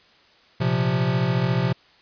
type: chord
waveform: square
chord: Bb suspended second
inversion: none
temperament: equal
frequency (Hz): 116.54 / 130.81 / 174.61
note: Bb2 / C3 / F3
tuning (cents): 0 / 0 / 0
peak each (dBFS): -27 / -23 / -25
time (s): 0.6-1.73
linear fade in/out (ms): 10
effects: white hiss -55 dBFS RMS until 2.01 s + resampled to 11025 Hz